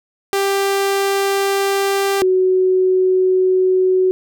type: tone pair in turn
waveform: sawtooth / sine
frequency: 394.3 / 372.2 Hz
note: G4 / F#4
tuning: +10 / +10 cents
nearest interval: minor second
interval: 100 cents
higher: first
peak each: -11 dBFS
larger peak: neither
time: 0.33-2.22 / 2.22-4.11 s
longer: neither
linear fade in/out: 0 ms
effects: none